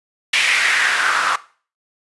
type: noise with band-pass filter sweep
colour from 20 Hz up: white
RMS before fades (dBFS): -17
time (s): 0.33-1.36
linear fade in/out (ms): 5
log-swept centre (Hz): 2400 to 1200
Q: 3.4
effects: noise-tail reverb RT60 0.4 s tail -18 dB re dry + resampled to 24000 Hz